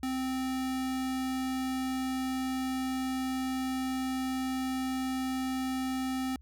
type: tone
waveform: square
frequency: 260.5 Hz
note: C4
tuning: 7 cents flat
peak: -31 dBFS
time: 0.03-6.36 s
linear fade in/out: 2 ms
effects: added 66 Hz sine -51 dBFS peak until 6.41 s